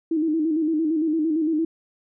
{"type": "tone with vibrato", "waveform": "sine", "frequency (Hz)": 315.5, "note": "D#4", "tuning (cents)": 24, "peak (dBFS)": -19, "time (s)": [0.11, 1.65], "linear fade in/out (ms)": 5, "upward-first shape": "square", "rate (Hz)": 8.8, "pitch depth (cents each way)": 64, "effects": []}